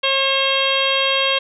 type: harmonic tone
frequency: 540 Hz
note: C#5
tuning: 45 cents flat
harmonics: 1 / 2 / 3 / 4 / 5 / 6 / 7 / 8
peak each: -22 / -24 / -28 / -27 / -21 / -20 / -29 / -31 dBFS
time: 0.03-1.39 s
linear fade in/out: 10 ms
effects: none